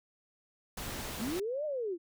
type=noise; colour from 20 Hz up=pink; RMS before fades=-40 dBFS; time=0.77-1.4 s; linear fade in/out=5 ms
type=linear two-way sweep; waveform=sine; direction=up then down; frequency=183.8 to 622.3 to 320.7 Hz; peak=-32 dBFS; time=1.18-1.98 s; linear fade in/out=50 ms; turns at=1.65 s
effects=none